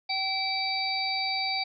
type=harmonic tone; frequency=770 Hz; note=G5; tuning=31 cents flat; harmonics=1 / 3 / 5 / 6; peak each=-32 / -32 / -36 / -30 dBFS; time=0.09-1.64 s; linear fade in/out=10 ms; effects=none